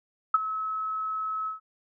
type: tone with ADSR envelope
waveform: sine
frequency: 1291 Hz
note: E6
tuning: 37 cents flat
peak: -14 dBFS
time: 0.34-1.6 s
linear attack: 5 ms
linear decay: 25 ms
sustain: -14 dB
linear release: 130 ms
effects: none